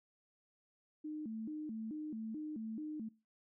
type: tone with vibrato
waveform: sine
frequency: 260 Hz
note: C4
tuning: 11 cents flat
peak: -40 dBFS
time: 1.04-3.09 s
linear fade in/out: 10 ms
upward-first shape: square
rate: 2.3 Hz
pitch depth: 280 cents each way
effects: noise-tail reverb RT60 0.4 s tail -26 dB re dry